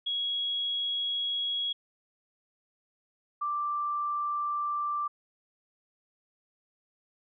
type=tone pair in turn; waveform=sine; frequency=3322 / 1176.6 Hz; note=G#7 / D6; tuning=0 / +3 cents; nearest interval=octave + tritone; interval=1797 cents; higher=first; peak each=-28 / -28 dBFS; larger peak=neither; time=0.06-1.73 / 3.41-5.08 s; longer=neither; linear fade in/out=10 ms; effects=none